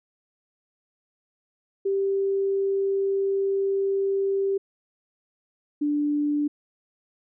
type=tone pair in turn; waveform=sine; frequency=392 / 293.7 Hz; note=G4 / D4; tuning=0 / 0 cents; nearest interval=perfect fourth; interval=500 cents; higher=first; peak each=-21 dBFS; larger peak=neither; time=1.85-4.58 / 5.81-6.48 s; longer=first; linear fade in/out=10 ms; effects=none